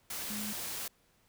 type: tone in noise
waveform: sine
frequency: 210 Hz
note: G#3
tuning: 19 cents sharp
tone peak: -39 dBFS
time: 0.3-0.53 s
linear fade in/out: 5 ms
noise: white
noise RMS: -39 dBFS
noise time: 0.1-0.88 s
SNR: -3 dB
effects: pink hiss -69 dBFS RMS until 1.28 s